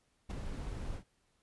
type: noise with ADSR envelope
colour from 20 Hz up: brown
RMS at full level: -33 dBFS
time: 0.29-1.04 s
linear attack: 21 ms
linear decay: 8 ms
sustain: -7 dB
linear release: 100 ms
effects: pink hiss -75 dBFS RMS until 1.42 s + resampled to 24000 Hz